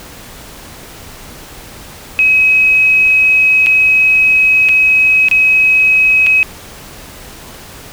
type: tone with dropouts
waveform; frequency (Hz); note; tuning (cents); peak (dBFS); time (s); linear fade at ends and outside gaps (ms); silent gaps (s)
sine; 2546; D#7; +39; -6; 2.19-6.43; 0; 3.662-3.668 / 4.687-4.691 / 5.285-5.313 / 6.264-6.268
effects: pink hiss -33 dBFS RMS until 7.92 s